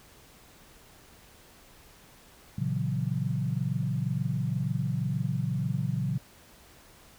sine chord, F# dominant seventh, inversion first, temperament equal, 116.54 / 138.59 / 164.81 / 185 Hz, A#2 / C#3 / E3 / F#3, 0 / 0 / 0 / 0 cents, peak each -32 / -30 / -34 / -34 dBFS, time 2.58-6.18 s, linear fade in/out 5 ms, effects pink hiss -55 dBFS RMS until 7.18 s

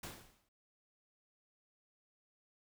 pink noise with exponential decay, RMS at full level -43 dBFS, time 0.03-0.49 s, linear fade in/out 5 ms, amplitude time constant 100 ms, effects none

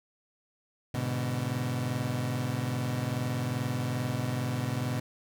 30% pulse chord, G# diminished, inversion none, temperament equal with one note detuned, 103.83 / 124.4 / 146.83 Hz, G#2 / B2 / D3, 0 / +13 / 0 cents, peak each -34 / -28 / -34 dBFS, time 0.94-5 s, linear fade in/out 5 ms, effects none

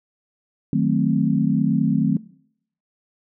sine chord, D# diminished seventh, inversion none, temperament equal, 155.56 / 185 / 220 / 261.6 Hz, D#3 / F#3 / A3 / C4, 0 / 0 / 0 / 0 cents, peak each -22 dBFS, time 0.73-2.17 s, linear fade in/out 2 ms, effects noise-tail reverb RT60 0.7 s tail -22 dB re dry

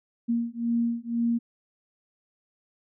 sine beating tone pair, 233.1 / 235.1 Hz, A#3 / A#3, 0 / +15 cents, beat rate 2 Hz, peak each -27 dBFS, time 0.28-1.39 s, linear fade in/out 20 ms, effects none

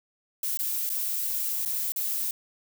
violet noise with dropouts, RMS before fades -29 dBFS, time 0.43-2.31 s, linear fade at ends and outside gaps 2 ms, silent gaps 0.573-0.59 / 0.893-0.9 / 1.651-1.658 / 1.921-1.961 s, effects none

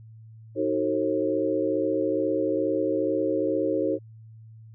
sine chord, D# diminished seventh, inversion none, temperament just, 311.1 / 373.4 / 448 / 537.6 Hz, D#4 / F#4 / A4 / C5, 0 / +16 / +31 / +47 cents, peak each -27 / -29 / -29 / -27 dBFS, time 0.55-3.99 s, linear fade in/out 50 ms, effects added 111 Hz sine -44 dBFS peak until 4.74 s

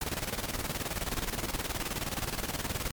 pink noise with tremolo, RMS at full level -32 dBFS, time 0.01-2.91 s, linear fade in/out 5 ms, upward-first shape square, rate 19 Hz, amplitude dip 65%, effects MP3 96 kbps

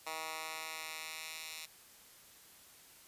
10% pulse tone with high-pass filter sweep, 158.9 Hz, D#3, 37 cents sharp, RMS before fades -44 dBFS, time 0.06-1.66 s, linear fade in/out 10 ms, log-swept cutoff 970 to 3100 Hz, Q 0.91, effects white hiss -59 dBFS RMS until 3.07 s + resampled to 32000 Hz

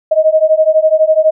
sine beating tone pair, 622.3 / 634.3 Hz, D#5 / D#5, 0 / +33 cents, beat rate 12 Hz, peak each -10 dBFS, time 0.11-1.31 s, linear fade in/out 10 ms, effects none

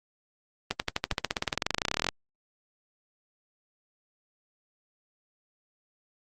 accelerating click train, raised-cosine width 0.2 ms, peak -8 dBFS, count 30, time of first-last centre 0.71-2.088 s, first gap 89 ms, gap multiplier 0.95, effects Opus 32 kbps

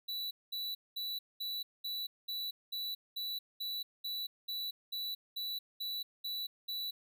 square tone bursts, 3951 Hz, B7, in tune, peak -37 dBFS, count 16, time 0.08-6.91 s, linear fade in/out 10 ms, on 230 ms, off 210 ms, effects none

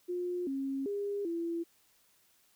sine tone with pitch steps, 356.1 / 271.4 / 405 / 336.8 Hz, F4 / C#4 / G#4 / E4, +34 / -36 / -43 / +37 cents, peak -32 dBFS, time 0.08-1.64 s, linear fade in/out 20 ms, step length 390 ms, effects white hiss -68 dBFS RMS until 2.55 s

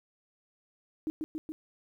sine tone with echo, 312.5 Hz, D#4, 8 cents sharp, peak -29 dBFS, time 1.07-1.1 s, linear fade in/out 0 ms, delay 140 ms, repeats 3, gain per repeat -2 dB, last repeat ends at 1.52 s, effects 11-bit

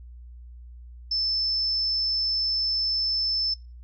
sine tone, 5274 Hz, E8, in tune, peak -23 dBFS, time 1.11-3.54 s, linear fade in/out 5 ms, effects noise-tail reverb RT60 0.3 s tail -21 dB re dry + added 60 Hz sine -41 dBFS peak until 3.83 s

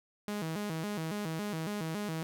sawtooth tone with vibrato, 182.6 Hz, F#3, 23 cents flat, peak -30 dBFS, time 0.28-2.23 s, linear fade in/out 0 ms, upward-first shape square, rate 3.6 Hz, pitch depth 220 cents each way, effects none

